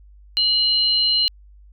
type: tone pair together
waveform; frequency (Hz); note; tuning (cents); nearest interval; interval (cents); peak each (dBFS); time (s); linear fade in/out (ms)
sine; 2925 / 4134; F#7 / C8; -21 / -22; tritone; 599; -20 / -17; 0.37-1.28; 0
effects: added 50 Hz sine -44 dBFS peak until 1.72 s